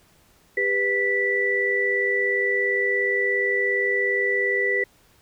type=tone cluster; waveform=sine; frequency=398.4 / 495.6 / 1968 Hz; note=G4 / B4 / B6; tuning=+28 / +6 / -7 cents; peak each=-26 / -28 / -21 dBFS; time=0.57-4.84 s; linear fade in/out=5 ms; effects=pink hiss -58 dBFS RMS until 5.21 s